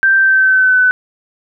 sine tone with pitch glide, 1568 to 1504.1 Hz, G6 to F#6, 0 to +28 cents, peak -7 dBFS, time 0.03-0.91 s, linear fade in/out 0 ms, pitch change -72 cents, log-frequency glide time 0.17-0.8 s, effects none

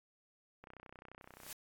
click train, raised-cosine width 0.5 ms, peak -37 dBFS, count 27, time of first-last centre 0.64-1.465 s, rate 31.5 Hz
white noise with exponential growth, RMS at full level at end -44 dBFS, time 1.22-1.53 s, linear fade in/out 2 ms, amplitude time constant 67 ms
effects AAC 64 kbps

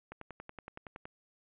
click train, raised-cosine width 0.5 ms, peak -29 dBFS, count 11, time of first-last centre 0.12-1.055 s, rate 10.7 Hz, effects resampled to 8000 Hz + 10-bit

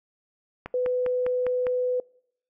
click train, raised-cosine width 0.5 ms, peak -19 dBFS, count 6, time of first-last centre 0.66-1.668 s, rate 4.96 Hz
sine tone, 500 Hz, B4, 21 cents sharp, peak -22 dBFS, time 0.74-2 s, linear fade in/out 2 ms
effects noise-tail reverb RT60 0.7 s tail -25 dB re dry

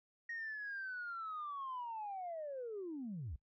sine linear sweep, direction down, 1878 to 56.7 Hz, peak -40 dBFS, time 0.29-3.36 s, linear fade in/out 5 ms, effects noise-tail reverb RT60 0.1 s tail -21 dB re dry + tanh soft clip ceiling -37 dBFS

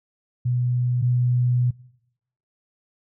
sine tone pair in turn, 123.47 / 123.47 Hz, B2 / B2, 0 / 0 cents, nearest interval unison, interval 0 cents, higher neither, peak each -19 / -17 dBFS, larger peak second, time 0.45-1.02 / 1.02-1.71 s, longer second, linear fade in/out 10 ms, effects noise-tail reverb RT60 0.8 s tail -22 dB re dry

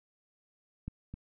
clicks, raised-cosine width 5 ms, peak -25 / -29 dBFS, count 2, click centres 0.88 / 1.14 s, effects none

